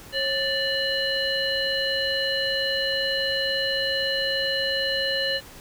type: harmonic tone with a mistuned harmonic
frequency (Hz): 587.3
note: D5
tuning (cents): 0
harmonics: 1 / 3 / 5 / 7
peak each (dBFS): -28 / -28 / -28 / -28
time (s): 0.12-5.41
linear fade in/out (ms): 50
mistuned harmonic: 1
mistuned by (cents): -130
effects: pink hiss -45 dBFS RMS until 5.6 s